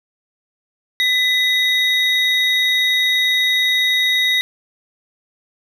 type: tone pair together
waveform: triangle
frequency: 2003 / 3771 Hz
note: B6 / A#7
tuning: +24 / +19 cents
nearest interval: major seventh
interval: 1095 cents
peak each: -15 dBFS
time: 1-4.41 s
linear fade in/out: 0 ms
effects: none